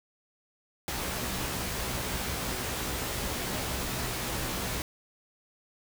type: noise with comb filter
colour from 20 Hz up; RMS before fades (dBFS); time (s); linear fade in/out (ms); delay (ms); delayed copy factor
pink; -33; 0.88-4.82; 0; 16; +0.6
effects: none